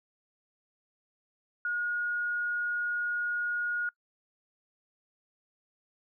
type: tone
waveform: sine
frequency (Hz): 1440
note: F#6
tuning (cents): -47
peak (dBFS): -28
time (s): 1.65-3.89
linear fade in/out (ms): 2
effects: noise-tail reverb RT60 0.1 s tail -24 dB re dry